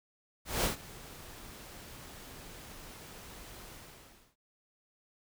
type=noise with ADSR envelope; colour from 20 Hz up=pink; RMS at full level=-29 dBFS; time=0.45-4.36 s; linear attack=190 ms; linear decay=120 ms; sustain=-20 dB; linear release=680 ms; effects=none